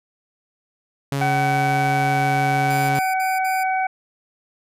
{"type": "tone", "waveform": "sawtooth", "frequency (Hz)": 139, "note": "C#3", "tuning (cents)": 5, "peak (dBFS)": -17, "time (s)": [1.12, 2.99], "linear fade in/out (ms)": 2}
{"type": "harmonic tone", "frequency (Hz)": 755, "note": "F#5", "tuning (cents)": 35, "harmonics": [1, 2, 3], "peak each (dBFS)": [-19, -28, -28], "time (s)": [1.21, 3.87], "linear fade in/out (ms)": 5}
{"type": "tone bursts", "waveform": "5% pulse", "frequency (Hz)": 2413, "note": "D7", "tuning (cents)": 46, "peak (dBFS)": -22, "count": 4, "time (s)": [2.7, 3.634], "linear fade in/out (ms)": 5, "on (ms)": 190, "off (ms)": 58}
{"effects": ["resampled to 32000 Hz"]}